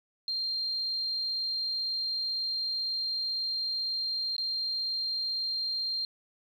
sine tone with dropouts, 4186 Hz, C8, in tune, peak -29 dBFS, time 0.28-6.05 s, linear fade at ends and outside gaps 1 ms, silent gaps 4.365-4.381 s, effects 10-bit

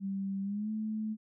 sine tone with pitch glide, 195.2 to 216.6 Hz, G3 to A3, -7 to -27 cents, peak -32 dBFS, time 0-1.17 s, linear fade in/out 50 ms, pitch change +180 cents, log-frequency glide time 0.42-0.7 s, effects none

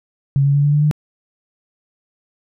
sine tone with pitch steps, 138.59 / 140.85 / 143.15 / 145.48 / 147.85 / 150.26 Hz, C#3 / C#3 / D3 / D3 / D3 / D3, 0 / +28 / -44 / -16 / +12 / +40 cents, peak -11 dBFS, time 0.36-0.912 s, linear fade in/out 0 ms, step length 92 ms, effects none

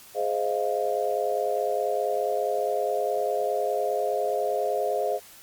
sine chord, F minor seventh, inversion first, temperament just, 419.1 / 523.8 / 628.6 / 698.5 Hz, Ab4 / C5 / Eb5 / F5, +16 / +2 / +18 / 0 cents, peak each -29 dBFS, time 0.14-5.2 s, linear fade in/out 50 ms, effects white hiss -49 dBFS RMS until 5.42 s + Opus 48 kbps

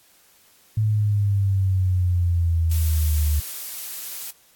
sine exponential sweep, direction down, 109.1 to 73.42 Hz, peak -17 dBFS, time 0.77-3.4 s, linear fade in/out 5 ms
blue noise, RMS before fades -32 dBFS, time 2.71-4.31 s, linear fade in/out 5 ms
effects white hiss -56 dBFS RMS until 4.55 s + AAC 64 kbps

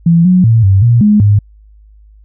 sine tone with pitch steps, 168.2 / 182.7 / 113.7 / 96.8 / 118.5 / 209.4 / 103.1 Hz, E3 / F#3 / A#2 / G2 / A#2 / G#3 / G#2, +35 / -22 / -43 / -21 / +29 / +15 / -12 cents, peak -4 dBFS, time 0.06-1.39 s, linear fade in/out 5 ms, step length 190 ms, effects added 52 Hz sine -38 dBFS peak until 2.24 s

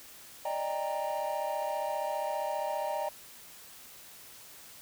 triangle chord, Eb major seventh, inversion third, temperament equal with one note detuned, 587.3 / 622.3 / 794 / 932.3 Hz, D5 / Eb5 / G5 / Bb5, 0 / 0 / +22 / 0 cents, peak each -34 dBFS, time 0.45-3.09 s, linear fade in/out 5 ms, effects tanh soft clip ceiling -21 dBFS + white hiss -51 dBFS RMS until 4.81 s

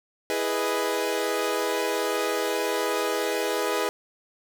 sawtooth chord, E major seventh, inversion none, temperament equal, 329.6 / 415.3 / 493.9 / 622.3 Hz, E4 / G#4 / B4 / D#5, 0 / 0 / 0 / 0 cents, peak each -29 / -24 / -25 / -28 dBFS, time 0.3-3.89 s, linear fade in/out 0 ms, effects none

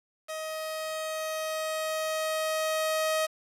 sawtooth tone with level ramp, 630 Hz, D#5, 21 cents sharp, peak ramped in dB -30 to -21 dBFS, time 0.28-3.27 s, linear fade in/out 20 ms, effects resampled to 32000 Hz + 8-bit

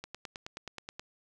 click train, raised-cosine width 0.2 ms, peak -23 dBFS, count 10, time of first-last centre 0.04-0.995 s, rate 9.42 Hz, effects none

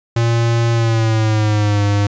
square tone with pitch glide, 116.54 to 102.04 Hz, A#2 to G#2, 0 to -30 cents, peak -13 dBFS, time 0.16-2.07 s, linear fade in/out 5 ms, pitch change -230 cents, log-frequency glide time 0.72-1.83 s, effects resampled to 16000 Hz

